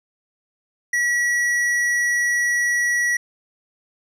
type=tone with hard clipping; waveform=sine; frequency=1931 Hz; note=B6; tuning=39 cents flat; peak=-19 dBFS; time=0.93-3.17 s; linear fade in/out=5 ms; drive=9 dB; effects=none